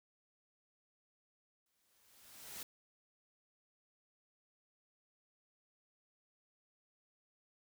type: noise with exponential growth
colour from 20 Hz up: white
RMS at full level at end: -45 dBFS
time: 1.66-2.63 s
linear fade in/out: 2 ms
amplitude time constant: 210 ms
effects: none